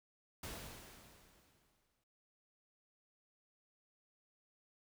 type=noise with exponential decay; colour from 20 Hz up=pink; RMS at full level=-45 dBFS; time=0.43-2.04 s; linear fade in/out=5 ms; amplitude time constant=350 ms; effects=none